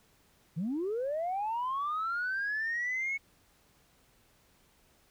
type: linear sweep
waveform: sine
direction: up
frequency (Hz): 145.6 to 2217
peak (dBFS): -29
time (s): 0.56-3.18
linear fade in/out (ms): 20
effects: tanh soft clip ceiling -27 dBFS + pink hiss -66 dBFS RMS until 5.1 s